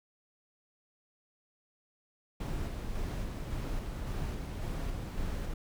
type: noise with tremolo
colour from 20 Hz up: brown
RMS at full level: -35 dBFS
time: 2.4-5.54 s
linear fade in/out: 5 ms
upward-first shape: square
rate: 1.8 Hz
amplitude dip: 25%
effects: none